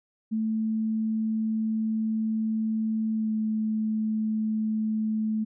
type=tone with pitch glide; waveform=sine; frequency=220 to 217.5 Hz; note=A3 to A3; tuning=0 to -20 cents; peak=-24 dBFS; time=0.31-5.45 s; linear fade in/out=20 ms; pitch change=-20 cents; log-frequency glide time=3.14-3.31 s; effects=none